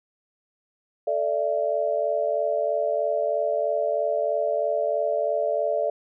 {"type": "chord", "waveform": "sine", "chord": "A suspended fourth", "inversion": "none", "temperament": "equal with one note detuned", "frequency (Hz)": [440, 587.3, 670.4], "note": ["A4", "D5", "E5"], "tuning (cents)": [0, 0, 29], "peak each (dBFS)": [-29, -24, -26], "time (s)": [1.07, 5.9], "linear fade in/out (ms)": 5, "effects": []}